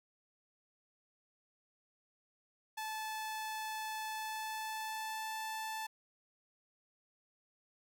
sawtooth tone with pitch glide, 870 to 878.1 Hz, A5 to A5, -20 to -4 cents, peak -35 dBFS, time 2.77-5.87 s, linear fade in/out 10 ms, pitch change +16 cents, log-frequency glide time 4.09-5.33 s, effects none

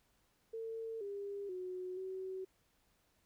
sine tone with pitch steps, 450.5 / 401.8 / 366.8 / 377.3 Hz, A4 / G4 / F#4 / F#4, +41 / +43 / -15 / +34 cents, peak -40 dBFS, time 0.53-2.45 s, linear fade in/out 10 ms, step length 480 ms, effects pink hiss -75 dBFS RMS until 3.25 s

